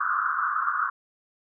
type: band-pass noise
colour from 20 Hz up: pink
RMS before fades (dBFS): -26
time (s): 0-0.9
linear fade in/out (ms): 10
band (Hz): 1100 to 1500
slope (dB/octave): 96
effects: none